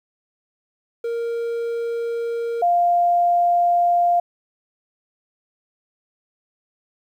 triangle / sine tone pair in turn, 466.2 / 698.5 Hz, A#4 / F5, 0 / 0 cents, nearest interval perfect fifth, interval 700 cents, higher second, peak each -20 / -14 dBFS, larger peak second, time 1.04-2.62 / 2.62-4.2 s, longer neither, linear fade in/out 5 ms, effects 9-bit

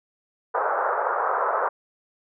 white band-pass noise, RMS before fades -24 dBFS, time 0.54-1.69 s, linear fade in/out 10 ms, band 440 to 1400 Hz, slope 48 dB/octave, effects none

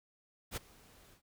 pink noise with ADSR envelope, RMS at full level -37 dBFS, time 0.51-1.22 s, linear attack 56 ms, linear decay 16 ms, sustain -24 dB, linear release 98 ms, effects none

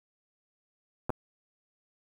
clicks, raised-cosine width 1 ms, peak -16 dBFS, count 2, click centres 1.095 / 1.103 s, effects 8-bit

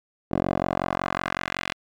10% pulse tone with band-pass filter sweep, 45.37 Hz, F#1, 33 cents flat, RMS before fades -27 dBFS, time 0.31-1.74 s, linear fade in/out 10 ms, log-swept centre 430 to 2600 Hz, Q 1.3, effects none

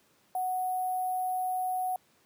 sine tone with sample-and-hold, 740 Hz, F#5, in tune, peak -28 dBFS, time 0.35-1.96 s, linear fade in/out 2 ms, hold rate 11025 Hz, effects pink hiss -66 dBFS RMS until 2.25 s + high-pass 150 Hz 12 dB/octave

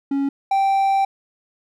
triangle tone pair in turn, 277.2 / 781.8 Hz, C#4 / G5, 0 / -5 cents, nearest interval octave + tritone, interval 1795 cents, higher second, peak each -16 / -13 dBFS, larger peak second, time 0.11-0.29 / 0.51-1.05 s, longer second, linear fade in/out 5 ms, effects none

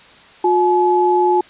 sine tone pair together, 358.8 / 853.4 Hz, F4 / G#5, +47 / +47 cents, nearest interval octave + minor third, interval 1500 cents, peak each -14 dBFS, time 0.44-1.41 s, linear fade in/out 5 ms, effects white hiss -44 dBFS RMS until 1.49 s + resampled to 8000 Hz

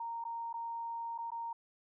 sine tone with dropouts, 927 Hz, A#5, 10 cents flat, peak -37 dBFS, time 0-1.53 s, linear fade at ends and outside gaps 5 ms, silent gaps 0.241-0.25 / 0.529-0.539 / 1.179-1.185 / 1.305-1.317 s, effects none

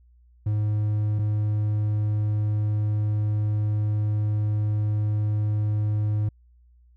triangle tone pair in turn, 105.6 / 105.6 Hz, G#2 / G#2, +29 / +29 cents, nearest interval unison, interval 0 cents, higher neither, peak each -19 dBFS, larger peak neither, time 0.46-1.19 / 1.19-6.29 s, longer second, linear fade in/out 5 ms, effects added 60 Hz sine -53 dBFS peak until 6.96 s

